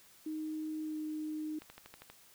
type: tone with pitch glide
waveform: sine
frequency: 311.1 to 308.1 Hz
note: D#4 to D#4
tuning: 0 to -17 cents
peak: -36 dBFS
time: 0.26-1.59 s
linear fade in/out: 5 ms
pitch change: -17 cents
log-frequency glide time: 0.83-0.96 s
type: click train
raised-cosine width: 0.3 ms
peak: -33 dBFS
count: 7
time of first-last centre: 1.62-2.1 s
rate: 12.5 Hz
effects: white hiss -61 dBFS RMS until 2.34 s